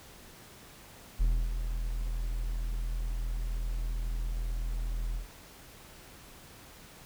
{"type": "tone with ADSR envelope", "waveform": "triangle", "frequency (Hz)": 41.1, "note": "E1", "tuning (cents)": -4, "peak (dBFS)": -20, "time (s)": [1.19, 5.28], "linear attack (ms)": 22, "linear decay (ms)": 290, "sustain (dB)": -8, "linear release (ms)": 130, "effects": ["pink hiss -52 dBFS RMS until 7.05 s"]}